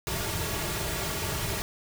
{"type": "noise with comb filter", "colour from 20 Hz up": "pink", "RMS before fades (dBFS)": -31, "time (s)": [0.07, 1.62], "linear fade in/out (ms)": 0, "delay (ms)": 3.9, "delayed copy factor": -0.7, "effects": []}